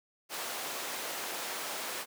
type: high-pass noise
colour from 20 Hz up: pink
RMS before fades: -38 dBFS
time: 0.29-2.06 s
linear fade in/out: 50 ms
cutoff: 490 Hz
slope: 12 dB/octave
effects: none